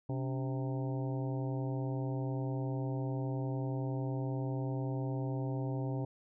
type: harmonic tone with a mistuned harmonic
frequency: 130.81 Hz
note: C3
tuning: in tune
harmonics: 1 / 2 / 3 / 4 / 5 / 6 / 7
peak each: -34 / -40 / -44 / -46 / -48 / -50 / -51 dBFS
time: 0.09-6.05 s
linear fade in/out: 5 ms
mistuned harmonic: 2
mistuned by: +130 cents
effects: none